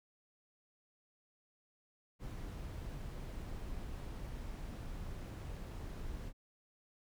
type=noise; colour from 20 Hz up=brown; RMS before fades=-44 dBFS; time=2.19-6.33 s; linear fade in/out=50 ms; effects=none